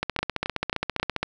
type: two click trains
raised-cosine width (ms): 0.3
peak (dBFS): -9 / -9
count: 4 / 19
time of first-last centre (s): 0.19-0.999 / 0.03-1.23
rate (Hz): 3.71 / 15
effects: none